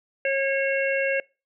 harmonic tone, 545 Hz, C#5, 29 cents flat, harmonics 1 / 3 / 4 / 5, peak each -23 / -28 / -29 / -30 dBFS, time 0.25-1.2 s, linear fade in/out 2 ms, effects noise-tail reverb RT60 0.3 s tail -25 dB re dry

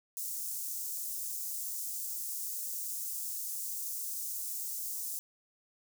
white high-pass noise, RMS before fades -38 dBFS, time 0.17-5.19 s, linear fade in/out 0 ms, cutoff 6300 Hz, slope 24 dB/octave, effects none

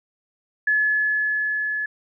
sine tone with level ramp, 1711 Hz, A6, 49 cents flat, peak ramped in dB -16 to -23 dBFS, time 0.67-1.86 s, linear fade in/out 5 ms, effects none

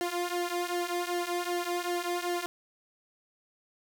sawtooth tone with flanger, 351.2 Hz, F4, 10 cents sharp, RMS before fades -32 dBFS, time 0.01-2.46 s, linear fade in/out 0 ms, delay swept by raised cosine 2 to 3.6 ms, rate 2.6 Hz, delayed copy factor -0.8, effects none

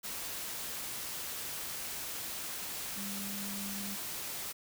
sine tone in noise, 200 Hz, G3, 35 cents sharp, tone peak -41 dBFS, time 2.96-3.96 s, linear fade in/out 20 ms, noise white, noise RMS -40 dBFS, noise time 0.03-4.53 s, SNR -4 dB, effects none

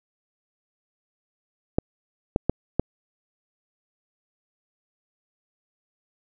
clicks, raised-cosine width 2 ms, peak -6 dBFS, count 4, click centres 1.785 / 2.361 / 2.496 / 2.796 s, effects none

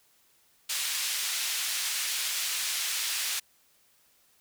pink band-pass noise, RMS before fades -31 dBFS, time 0.69-3.4 s, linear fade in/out 10 ms, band 2600 to 13000 Hz, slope 12 dB/octave, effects white hiss -65 dBFS RMS until 4.4 s

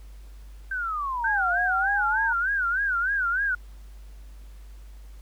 sine exponential two-way sweep, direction down then up, 1581 to 696 to 930 Hz, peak -26 dBFS, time 0.71-2.33 s, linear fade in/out 5 ms, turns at 1.52 s
sine tone with vibrato, 1506 Hz, F#6, 30 cents sharp, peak -22 dBFS, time 1.24-3.55 s, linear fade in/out 5 ms, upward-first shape sine, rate 3.3 Hz, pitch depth 160 cents each way
effects added 50 Hz sine -41 dBFS peak until 5.21 s + pink hiss -59 dBFS RMS until 5.21 s

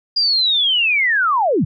sine linear sweep, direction down, 4875 to 103.83 Hz, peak -13 dBFS, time 0.16-1.65 s, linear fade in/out 10 ms, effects none

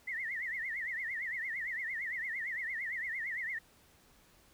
sine tone with vibrato, 1956 Hz, B6, 17 cents flat, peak -35 dBFS, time 0.07-3.59 s, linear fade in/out 10 ms, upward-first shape triangle, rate 8.8 Hz, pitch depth 200 cents each way, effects pink hiss -64 dBFS RMS until 4.53 s

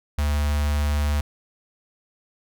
square tone with notch filter, 73.42 Hz, D2, in tune, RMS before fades -22 dBFS, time 0.18-1.21 s, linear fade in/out 5 ms, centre 330 Hz, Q 0.76, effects none

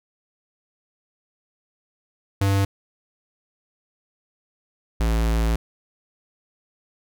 square tone pair in turn, 98.4 / 55.84 Hz, G2 / A1, +7 / +26 cents, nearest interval minor seventh, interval 981 cents, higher first, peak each -18 / -19 dBFS, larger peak first, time 2.41-2.65 / 5-5.56 s, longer second, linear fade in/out 5 ms, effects none

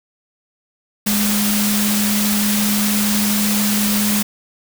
sine tone in noise, 207.7 Hz, G#3, in tune, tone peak -17 dBFS, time 1.06-4.23 s, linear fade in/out 10 ms, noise white, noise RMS -20 dBFS, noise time 1.06-4.23 s, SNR 0 dB, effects none

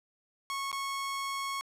sawtooth tone with dropouts, 1099 Hz, C#6, 15 cents flat, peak -29 dBFS, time 0.5-1.61 s, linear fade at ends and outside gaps 0 ms, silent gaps 0.716-0.728 s, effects low-pass 12000 Hz 12 dB/octave

